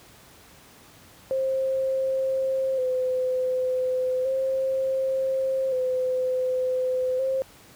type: tone with vibrato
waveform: sine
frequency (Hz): 520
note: C5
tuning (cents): -11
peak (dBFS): -22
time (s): 1.31-7.42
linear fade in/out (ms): 0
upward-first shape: square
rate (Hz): 0.34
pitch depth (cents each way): 32
effects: pink hiss -51 dBFS RMS until 7.75 s + high-pass 60 Hz 12 dB/octave